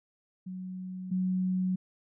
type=tone pair in turn; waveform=sine; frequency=185 / 185 Hz; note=F#3 / F#3; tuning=0 / 0 cents; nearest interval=unison; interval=0 cents; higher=neither; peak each=-36 / -26 dBFS; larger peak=second; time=0.46-1.11 / 1.11-1.76 s; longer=neither; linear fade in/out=10 ms; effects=none